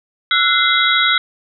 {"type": "tone cluster", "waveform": "sine", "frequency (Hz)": [1342, 1474, 2065, 3362, 3820], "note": ["E6", "F#6", "C7", "G#7", "A#7"], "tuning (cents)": [31, -7, -23, 20, 42], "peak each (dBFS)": -18, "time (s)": [0.31, 1.18], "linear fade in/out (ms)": 2, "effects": []}